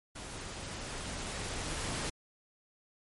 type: noise with level ramp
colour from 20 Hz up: pink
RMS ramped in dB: -44 to -35 dBFS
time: 0.15-2.1 s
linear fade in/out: 10 ms
effects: MP3 48 kbps